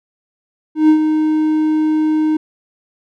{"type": "tone with ADSR envelope", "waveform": "triangle", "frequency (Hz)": 310, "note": "D#4", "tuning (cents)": -6, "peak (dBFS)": -3, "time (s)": [0.75, 2.37], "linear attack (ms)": 140, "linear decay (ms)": 89, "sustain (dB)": -7, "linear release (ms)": 6, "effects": []}